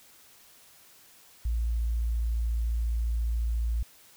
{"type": "tone", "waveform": "sine", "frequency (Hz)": 57.2, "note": "A#1", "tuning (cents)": -32, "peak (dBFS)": -25, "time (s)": [1.45, 3.83], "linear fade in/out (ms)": 5, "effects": ["white hiss -56 dBFS RMS until 4.16 s"]}